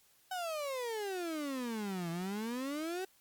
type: exponential two-way sweep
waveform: 35% pulse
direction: down then up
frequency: 760 to 164.81 to 385.6 Hz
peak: -34 dBFS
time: 0.31-3.05 s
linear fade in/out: 5 ms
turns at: 2.1 s
effects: white hiss -67 dBFS RMS until 3.2 s + MP3 96 kbps